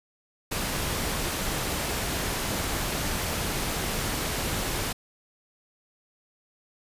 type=noise; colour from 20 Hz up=pink; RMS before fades=-29 dBFS; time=0.51-4.93 s; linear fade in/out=10 ms; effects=resampled to 32000 Hz